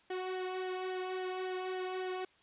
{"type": "tone with flanger", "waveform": "sawtooth", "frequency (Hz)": 370.8, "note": "F#4", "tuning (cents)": 4, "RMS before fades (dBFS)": -38, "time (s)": [0.1, 2.25], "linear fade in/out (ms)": 5, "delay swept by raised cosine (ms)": [0.79, 2.19], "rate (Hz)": 3.6, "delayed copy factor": -0.6, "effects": ["white hiss -66 dBFS RMS until 2.42 s", "resampled to 8000 Hz"]}